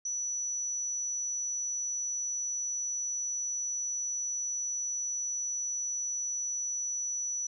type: tone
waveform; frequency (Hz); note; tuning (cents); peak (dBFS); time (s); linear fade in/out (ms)
sine; 5920; F#8; 0; -31; 0.05-7.47; 5
effects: none